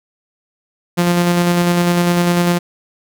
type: tone with tremolo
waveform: sawtooth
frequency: 174.61 Hz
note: F3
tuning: in tune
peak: -7 dBFS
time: 0.97-2.59 s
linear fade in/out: 20 ms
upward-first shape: square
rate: 10 Hz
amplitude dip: 25%
effects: none